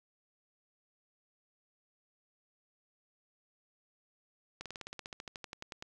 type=slowing click train; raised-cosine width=0.2 ms; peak=-25 dBFS; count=18; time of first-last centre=4.61-5.824 s; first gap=47 ms; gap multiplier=1.05; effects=10-bit